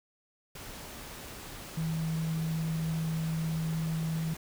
sine tone in noise, 161.1 Hz, E3, 39 cents flat, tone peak -29 dBFS, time 1.77-4.34 s, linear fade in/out 5 ms, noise pink, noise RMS -44 dBFS, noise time 0.55-4.37 s, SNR +12 dB, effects none

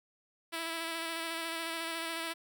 5% pulse tone with vibrato, 329.6 Hz, E4, in tune, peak -24 dBFS, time 0.52-2.34 s, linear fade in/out 20 ms, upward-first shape square, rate 14 Hz, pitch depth 17 cents each way, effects none

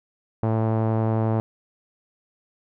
sawtooth tone with low-pass filter, 111.1 Hz, A2, 17 cents sharp, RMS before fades -22 dBFS, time 0.43-1.4 s, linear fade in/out 0 ms, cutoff 820 Hz, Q 1.4, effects none

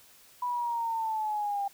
sine linear sweep, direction down, 987.8 to 792 Hz, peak -28 dBFS, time 0.42-1.68 s, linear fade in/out 5 ms, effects white hiss -57 dBFS RMS until 1.73 s

